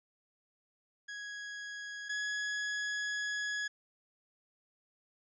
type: tone pair in turn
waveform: 40% pulse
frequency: 1662 / 1679.4 Hz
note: G#6 / G#6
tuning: +1 / +19 cents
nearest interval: unison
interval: 18 cents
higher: second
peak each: -40 / -33 dBFS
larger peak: second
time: 1.08-2.09 / 2.09-3.68 s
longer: second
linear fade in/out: 10 ms
effects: resampled to 16000 Hz